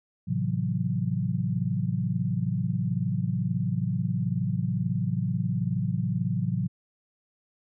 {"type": "chord", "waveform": "sine", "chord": "F# half-diminished seventh", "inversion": "first", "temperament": "just", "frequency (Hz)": [111, 133.2, 166.5, 185], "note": ["A2", "C3", "E3", "F#3"], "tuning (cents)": [16, 31, 18, 0], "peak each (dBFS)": -30, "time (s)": [0.27, 6.68], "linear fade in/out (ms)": 20, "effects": []}